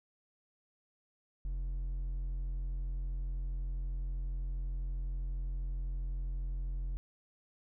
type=tone with hard clipping; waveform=triangle; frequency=43.8 Hz; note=F1; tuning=6 cents sharp; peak=-35 dBFS; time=1.45-6.97 s; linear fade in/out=0 ms; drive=7 dB; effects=none